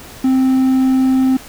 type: tone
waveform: triangle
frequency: 261.6 Hz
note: C4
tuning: in tune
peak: -8 dBFS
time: 0.24-1.37 s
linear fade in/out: 5 ms
effects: pink hiss -36 dBFS RMS until 1.48 s